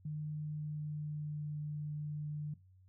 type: tone with pitch glide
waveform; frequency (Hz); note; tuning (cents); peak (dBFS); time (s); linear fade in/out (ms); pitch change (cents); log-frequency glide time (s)
sine; 151.6 to 149.51; D#3 to D3; -45 to +31; -37; 0.05-2.54; 5; -24; 0.31-1.46
effects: noise-tail reverb RT60 0.2 s tail -17 dB re dry + added 93 Hz sine -60 dBFS peak until 2.88 s